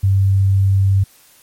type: tone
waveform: sine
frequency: 97.3 Hz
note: G2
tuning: 12 cents flat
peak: -10 dBFS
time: 0.03-1.04 s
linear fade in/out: 10 ms
effects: white hiss -49 dBFS RMS until 1.42 s + MP3 64 kbps